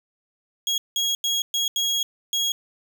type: tone bursts at uneven times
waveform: 30% pulse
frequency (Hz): 3303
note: G#7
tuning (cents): -10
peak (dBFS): -18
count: 6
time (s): 0.67-0.78 / 0.96-1.15 / 1.24-1.42 / 1.54-1.68 / 1.76-2.03 / 2.33-2.52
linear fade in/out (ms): 2
effects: none